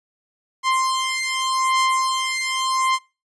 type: beating tone pair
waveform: sawtooth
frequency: 1046.5 / 1047.35 Hz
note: C6 / C6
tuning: 0 / +1 cents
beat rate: 0.85 Hz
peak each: -18 dBFS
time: 0.63-2.99 s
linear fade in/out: 50 ms
effects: noise-tail reverb RT60 0.3 s tail -24 dB re dry + resampled to 22050 Hz